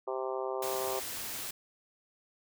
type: harmonic tone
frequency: 130.6 Hz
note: C3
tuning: 3 cents flat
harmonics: 3 / 4 / 5 / 6 / 7 / 8 / 9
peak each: -36 / -38 / -40 / -42 / -43 / -44 / -45 dBFS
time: 0.07-1 s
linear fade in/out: 10 ms
type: noise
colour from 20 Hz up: white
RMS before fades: -39 dBFS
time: 0.62-1.51 s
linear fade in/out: 5 ms
effects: none